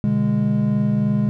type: chord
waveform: triangle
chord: G# diminished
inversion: first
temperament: equal with one note detuned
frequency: 123.47 / 146.83 / 206 Hz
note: B2 / D3 / G#3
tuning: 0 / 0 / -14 cents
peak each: -21 / -21 / -16 dBFS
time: 0.04-1.29 s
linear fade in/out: 0 ms
effects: none